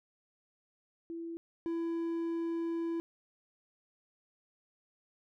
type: tone pair in turn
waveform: sine / triangle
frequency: 333.7 / 333.7 Hz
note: E4 / E4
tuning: +21 / +21 cents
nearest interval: unison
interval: 0 cents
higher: neither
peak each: -38 / -30 dBFS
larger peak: second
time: 1.1-1.37 / 1.66-3 s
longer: second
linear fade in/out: 0 ms
effects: none